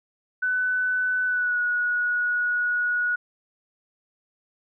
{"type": "tone with pitch glide", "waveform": "sine", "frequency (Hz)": [1500, 1458.1], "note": ["F#6", "F#6"], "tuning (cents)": [23, -26], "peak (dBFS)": -21, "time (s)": [0.42, 3.16], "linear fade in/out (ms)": 10, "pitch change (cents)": -49, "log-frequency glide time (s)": [1.26, 1.59], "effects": []}